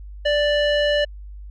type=tone with low-pass filter; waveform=square; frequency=587.3 Hz; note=D5; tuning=in tune; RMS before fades=-19 dBFS; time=0.25-1.05 s; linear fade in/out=10 ms; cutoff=3000 Hz; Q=2.1; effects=added 50 Hz sine -34 dBFS peak until 1.5 s